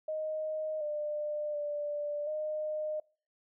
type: tone with pitch steps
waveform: sine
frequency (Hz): 622 / 598 / 588 / 613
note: D#5 / D5 / D5 / D#5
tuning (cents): -1 / +31 / +2 / -26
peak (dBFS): -32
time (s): 0.08-3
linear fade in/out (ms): 5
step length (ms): 730
effects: noise-tail reverb RT60 0.4 s tail -24 dB re dry